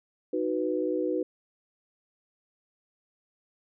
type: chord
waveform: sine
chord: B major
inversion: first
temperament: equal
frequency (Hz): 311.1 / 370 / 493.9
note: D#4 / F#4 / B4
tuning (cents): 0 / 0 / 0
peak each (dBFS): -30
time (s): 0.33-1.23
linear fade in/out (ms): 5
effects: none